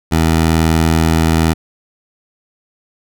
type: tone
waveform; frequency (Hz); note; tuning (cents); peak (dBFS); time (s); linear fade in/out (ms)
15% pulse; 81; E2; -30; -4; 0.11-1.54; 20
effects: none